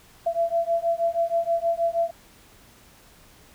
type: beating tone pair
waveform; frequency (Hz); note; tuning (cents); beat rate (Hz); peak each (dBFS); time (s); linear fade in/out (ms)
sine; 671 / 677.3; E5 / E5; +31 / +47; 6.3; -24; 0.26-2.11; 10
effects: pink hiss -53 dBFS RMS until 3.54 s